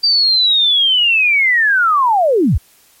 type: linear sweep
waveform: sine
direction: down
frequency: 4699 to 38.89 Hz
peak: -9 dBFS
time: 0.03-2.58 s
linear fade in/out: 10 ms
effects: white hiss -50 dBFS RMS until 3 s + MP3 64 kbps